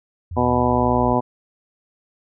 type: exponential sweep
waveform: sine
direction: down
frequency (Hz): 87.4 to 62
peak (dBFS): -27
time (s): 0.31-1.14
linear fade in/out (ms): 5
type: harmonic tone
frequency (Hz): 123.47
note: B2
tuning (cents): 0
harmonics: 1 / 2 / 3 / 4 / 5 / 6 / 7 / 8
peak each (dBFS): -25 / -21 / -25 / -25 / -24 / -25 / -24 / -23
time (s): 0.36-1.21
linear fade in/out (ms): 20
effects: none